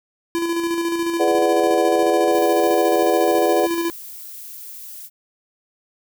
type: tone with tremolo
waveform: square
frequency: 337.5 Hz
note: E4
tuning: 41 cents sharp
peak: -19 dBFS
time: 0.35-3.9 s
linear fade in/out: 0 ms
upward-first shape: square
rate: 14 Hz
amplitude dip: 35%
type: chord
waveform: sine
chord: G# half-diminished seventh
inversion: none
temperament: equal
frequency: 415.3 / 493.9 / 587.3 / 740 Hz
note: G#4 / B4 / D5 / F#5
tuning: 0 / 0 / 0 / 0 cents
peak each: -21 dBFS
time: 1.19-3.67 s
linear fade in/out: 20 ms
type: noise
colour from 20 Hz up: violet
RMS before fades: -36 dBFS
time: 2.3-5.1 s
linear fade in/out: 50 ms
effects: none